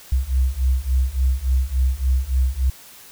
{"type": "beating tone pair", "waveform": "sine", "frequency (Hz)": [63, 66.5], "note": ["B1", "C2"], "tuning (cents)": [35, 29], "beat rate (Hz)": 3.5, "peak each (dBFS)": [-20, -19], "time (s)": [0.12, 2.7], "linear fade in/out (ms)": 5, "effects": ["white hiss -44 dBFS RMS until 3.11 s"]}